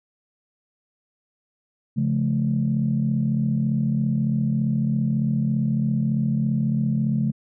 sine chord, Db augmented, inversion none, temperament just, 138.59 / 173.24 / 216.5 Hz, Db3 / F3 / A3, 0 / -14 / -28 cents, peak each -22 / -27 / -22 dBFS, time 1.96-7.32 s, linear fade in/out 20 ms, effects tanh soft clip ceiling -11 dBFS

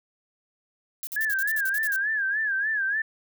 violet noise bursts, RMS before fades -33 dBFS, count 11, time 1.03-1.961 s, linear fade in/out 0 ms, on 41 ms, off 48 ms
sine tone with vibrato, 1661.2 Hz, G#6, in tune, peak -23 dBFS, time 1.16-3.02 s, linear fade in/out 5 ms, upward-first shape sine, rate 3.4 Hz, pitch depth 120 cents each way
effects none

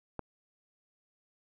click, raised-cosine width 1 ms, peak -22 dBFS, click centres 0.193 s, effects none

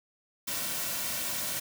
white noise with comb filter, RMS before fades -33 dBFS, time 0.47-1.6 s, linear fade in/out 10 ms, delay 2.4 ms, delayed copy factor -0.55, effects none

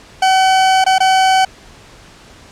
40% pulse tone with dropouts, 758 Hz, F#5, 42 cents sharp, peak -8 dBFS, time 0.22-1.45 s, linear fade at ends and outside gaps 5 ms, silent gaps 0.842-0.863 / 0.983-1.003 s, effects pink hiss -41 dBFS RMS until 2.51 s + low-pass 7000 Hz 12 dB/octave

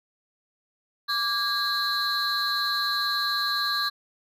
triangle tone cluster, 1167 / 1636 / 3959 / 4221 Hz, D6 / G#6 / B7 / C8, -11 / -26 / +3 / +14 cents, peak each -27 dBFS, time 1.08-3.9 s, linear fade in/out 20 ms, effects tanh soft clip ceiling -16 dBFS

